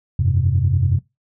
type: chord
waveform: sine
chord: F suspended second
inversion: none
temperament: equal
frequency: 87.31 / 98 / 130.81 Hz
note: F2 / G2 / C3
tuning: 0 / 0 / 0 cents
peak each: -18 dBFS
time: 0.19-0.99 s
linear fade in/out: 5 ms
effects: noise-tail reverb RT60 0.2 s tail -20 dB re dry + tanh soft clip ceiling -6 dBFS